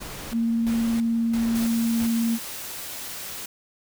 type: noise with tremolo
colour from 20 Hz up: pink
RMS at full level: -36 dBFS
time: 0-2.08 s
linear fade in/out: 20 ms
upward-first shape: square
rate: 1.5 Hz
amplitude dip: 75%
type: tone with vibrato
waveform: sine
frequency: 230 Hz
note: A#3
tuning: 23 cents flat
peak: -20 dBFS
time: 0.31-2.39 s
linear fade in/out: 50 ms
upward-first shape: square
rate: 19 Hz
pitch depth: 8 cents each way
type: noise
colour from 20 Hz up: white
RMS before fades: -35 dBFS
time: 1.55-3.46 s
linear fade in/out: 5 ms
effects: none